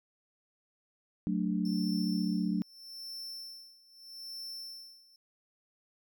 sine chord, D major, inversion first, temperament equal, 185 / 220 / 293.7 Hz, F#3 / A3 / D4, 0 / 0 / 0 cents, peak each -31 / -33 / -35 dBFS, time 1.27-2.62 s, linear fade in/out 0 ms
45% pulse tone with tremolo, 5370 Hz, E8, 31 cents sharp, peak -40 dBFS, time 1.65-5.16 s, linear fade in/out 2 ms, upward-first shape sine, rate 0.8 Hz, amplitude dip 90%
effects none

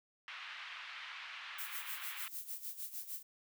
white band-pass noise, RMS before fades -48 dBFS, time 0.28-2.28 s, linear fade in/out 0 ms, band 1100 to 3100 Hz, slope 24 dB/octave
violet noise with tremolo, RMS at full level -42 dBFS, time 1.58-3.23 s, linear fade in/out 10 ms, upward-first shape sine, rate 6.6 Hz, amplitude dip 75%
effects none

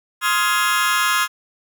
sawtooth chord, F minor seventh, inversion second, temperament just, 1047.7 / 1257.2 / 1396.9 / 1676.3 Hz, C6 / Eb6 / F6 / Ab6, +2 / +18 / 0 / +16 cents, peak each -18 dBFS, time 0.21-1.28 s, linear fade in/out 50 ms, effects none

